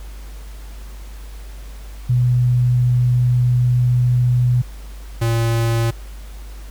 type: tone pair in turn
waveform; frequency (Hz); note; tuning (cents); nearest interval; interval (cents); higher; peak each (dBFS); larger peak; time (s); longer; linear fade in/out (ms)
sine / square; 123.47 / 115.3; B2 / A#2; 0 / -19; minor second; 119; first; -12 / -16; first; 2.09-4.62 / 5.21-5.91; first; 10
effects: added 50 Hz sine -31 dBFS peak until 6.7 s + pink hiss -45 dBFS RMS until 6.7 s